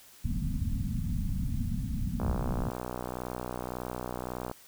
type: low-pass noise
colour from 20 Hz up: pink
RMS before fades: -31 dBFS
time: 0.24-2.7 s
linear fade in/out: 10 ms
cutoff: 260 Hz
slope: 96 dB/octave
type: click train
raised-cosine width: 1 ms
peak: -21 dBFS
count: 144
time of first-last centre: 2.2-4.514 s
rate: 61.8 Hz
effects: white hiss -55 dBFS RMS until 4.67 s